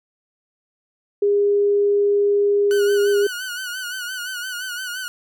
sine tone, 406.8 Hz, G#4, 36 cents flat, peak -14 dBFS, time 1.22-3.27 s, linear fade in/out 5 ms
sawtooth tone with vibrato, 1480 Hz, F#6, in tune, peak -23 dBFS, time 2.71-5.08 s, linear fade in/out 0 ms, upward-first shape sine, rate 5.8 Hz, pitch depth 68 cents each way
effects none

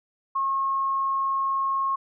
sine tone, 1084 Hz, C#6, 39 cents flat, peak -22 dBFS, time 0.35-1.96 s, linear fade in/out 10 ms, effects none

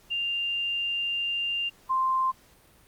sine tone pair in turn, 2793 / 1046.2 Hz, F7 / C6, -1 / -1 cents, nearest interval octave + perfect fourth, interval 1700 cents, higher first, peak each -26 / -22 dBFS, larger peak second, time 0.1-1.7 / 1.89-2.32 s, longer first, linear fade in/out 20 ms, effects pink hiss -58 dBFS RMS until 2.87 s + Opus 48 kbps

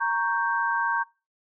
sine chord, G diminished, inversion first, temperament equal, 932.3 / 1108.7 / 1568 Hz, Bb5 / Db6 / G6, 0 / 0 / 0 cents, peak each -26 / -29 / -26 dBFS, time 0-1.04 s, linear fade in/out 20 ms, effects noise-tail reverb RT60 0.3 s tail -23 dB re dry

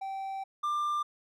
triangle tone pair in turn, 776 / 1190.6 Hz, G5 / D6, -18 / +23 cents, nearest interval perfect fifth, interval 741 cents, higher second, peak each -32 / -26 dBFS, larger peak second, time 0.01-0.44 / 0.63-1.03 s, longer first, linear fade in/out 10 ms, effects none

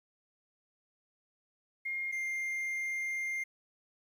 sine / triangle tone pair in turn, 2129 / 2108 Hz, C7 / C7, +30 / +12 cents, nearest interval unison, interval 18 cents, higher first, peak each -33 / -31 dBFS, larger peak second, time 1.85-2.12 / 2.12-3.44 s, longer second, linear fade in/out 10 ms, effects 11-bit

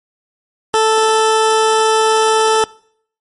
20% pulse tone, 440 Hz, A4, in tune, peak -5 dBFS, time 0.74-2.64 s, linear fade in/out 0 ms, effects noise-tail reverb RT60 0.6 s tail -23 dB re dry + MP3 48 kbps

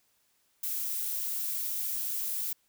violet noise, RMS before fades -33 dBFS, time 0.63-2.53 s, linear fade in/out 5 ms, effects white hiss -71 dBFS RMS until 2.68 s

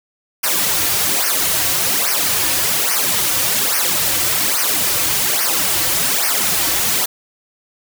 white noise with flanger, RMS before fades -17 dBFS, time 0.43-7.06 s, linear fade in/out 10 ms, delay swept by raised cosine 0.26 to 4.86 ms, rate 1.2 Hz, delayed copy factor -0.95, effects none

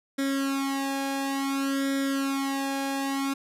sawtooth tone with flanger, 273.6 Hz, C#4, 23 cents flat, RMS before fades -28 dBFS, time 0.18-3.34 s, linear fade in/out 10 ms, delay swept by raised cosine 0.55 to 1.21 ms, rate 0.57 Hz, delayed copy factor +0.95, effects resampled to 32000 Hz + 10-bit

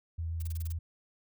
sine tone with vibrato, 82.41 Hz, E2, in tune, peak -32 dBFS, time 0.18-0.79 s, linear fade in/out 10 ms, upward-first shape sine, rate 7.9 Hz, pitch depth 12 cents each way
blue noise bursts, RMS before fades -46 dBFS, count 7, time 0.4-0.724 s, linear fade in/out 5 ms, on 24 ms, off 26 ms
effects none

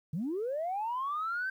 sine linear sweep, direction up, 138.59 to 1568 Hz, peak -30 dBFS, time 0.13-1.5 s, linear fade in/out 5 ms, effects tanh soft clip ceiling -27 dBFS + 11-bit

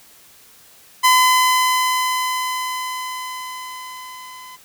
sawtooth tone with level ramp, 1016 Hz, B5, 49 cents sharp, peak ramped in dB -6 to -33 dBFS, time 1.03-4.57 s, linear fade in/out 20 ms, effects white hiss -48 dBFS RMS until 4.64 s

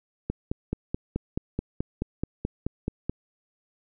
click train, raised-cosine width 3 ms, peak -14 dBFS, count 14, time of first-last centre 0.3-3.096 s, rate 4.65 Hz, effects none

